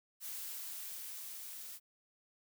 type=noise with level ramp; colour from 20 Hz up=blue; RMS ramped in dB=-43 to -48 dBFS; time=0.2-1.8 s; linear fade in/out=50 ms; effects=none